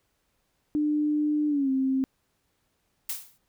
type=tone with pitch glide; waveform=sine; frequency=299.3 to 265.1 Hz; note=D4 to C4; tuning=+33 to +23 cents; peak=-22 dBFS; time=0.75-2.04 s; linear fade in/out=0 ms; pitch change=-210 cents; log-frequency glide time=1.48-1.7 s
type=noise with exponential decay; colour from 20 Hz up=blue; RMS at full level=-28 dBFS; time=3.09-3.38 s; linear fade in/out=5 ms; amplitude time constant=62 ms
effects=pink hiss -73 dBFS RMS until 3.48 s